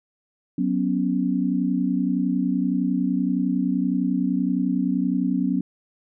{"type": "chord", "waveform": "sine", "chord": "F# suspended fourth", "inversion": "none", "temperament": "just", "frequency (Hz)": [185, 246.7, 277.5], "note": ["F#3", "B3", "C#4"], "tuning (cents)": [0, -2, 2], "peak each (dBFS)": -24, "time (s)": [0.58, 5.61], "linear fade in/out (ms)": 5, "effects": []}